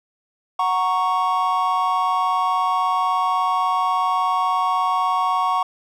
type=chord; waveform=triangle; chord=F# major; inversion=none; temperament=equal; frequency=740 / 932.3 / 1108.7 Hz; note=F#5 / A#5 / C#6; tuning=0 / 0 / 0 cents; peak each=-21 / -22 / -18 dBFS; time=0.59-5.63 s; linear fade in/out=5 ms; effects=none